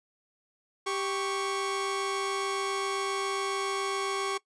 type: tone pair together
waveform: sawtooth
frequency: 392 / 1108.7 Hz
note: G4 / C#6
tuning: 0 / 0 cents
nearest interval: octave + tritone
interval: 1800 cents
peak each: -28 dBFS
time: 0.86-4.38 s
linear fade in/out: 10 ms
effects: noise-tail reverb RT60 0.1 s tail -20 dB re dry + resampled to 22050 Hz